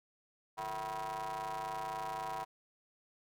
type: ring-modulated tone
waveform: 35% pulse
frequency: 103.83 Hz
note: G#2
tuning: in tune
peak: -33 dBFS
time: 0.57-2.45 s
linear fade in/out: 20 ms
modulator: 868 Hz
effects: none